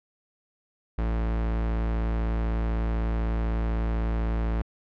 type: tone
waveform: 45% pulse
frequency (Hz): 56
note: A1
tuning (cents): +31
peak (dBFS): -24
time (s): 0.98-4.62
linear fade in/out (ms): 5
effects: low-pass 2000 Hz 12 dB/octave